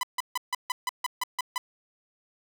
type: tone bursts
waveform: sawtooth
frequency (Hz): 1000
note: B5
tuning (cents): +21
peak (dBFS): -22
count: 10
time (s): 0.01-1.58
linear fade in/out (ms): 2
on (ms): 22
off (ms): 150
effects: none